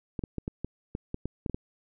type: clicks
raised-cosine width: 3 ms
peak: -19 dBFS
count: 11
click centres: 0.192 / 0.238 / 0.383 / 0.479 / 0.646 / 0.951 / 1.144 / 1.256 / 1.462 / 1.497 / 1.545 s
effects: none